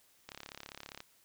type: click train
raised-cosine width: 0.2 ms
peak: -27 dBFS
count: 26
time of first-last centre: 0.29-1.004 s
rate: 35 Hz
effects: white hiss -67 dBFS RMS until 1.24 s